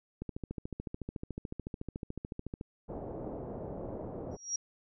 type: click train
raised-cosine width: 3 ms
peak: -25 dBFS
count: 34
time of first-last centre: 0.22-2.611 s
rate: 13.8 Hz
type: low-pass noise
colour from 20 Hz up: white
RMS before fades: -41 dBFS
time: 2.88-4.37 s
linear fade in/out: 20 ms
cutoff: 630 Hz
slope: 24 dB/octave
type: tone with exponential growth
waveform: sine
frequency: 5670 Hz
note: F8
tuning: 25 cents sharp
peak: -28 dBFS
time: 4.31-4.56 s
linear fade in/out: 5 ms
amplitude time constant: 54 ms
effects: none